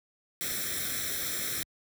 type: noise with comb filter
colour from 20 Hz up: white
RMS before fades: -33 dBFS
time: 0.41-1.63 s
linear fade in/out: 0 ms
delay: 0.53 ms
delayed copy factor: +0.85
effects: high-pass 60 Hz 12 dB/octave